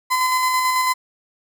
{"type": "tone with tremolo", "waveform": "35% pulse", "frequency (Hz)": 1020, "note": "C6", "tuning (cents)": -44, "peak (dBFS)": -14, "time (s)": [0.1, 0.94], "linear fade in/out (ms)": 20, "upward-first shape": "square", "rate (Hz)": 9.1, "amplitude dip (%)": 25, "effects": []}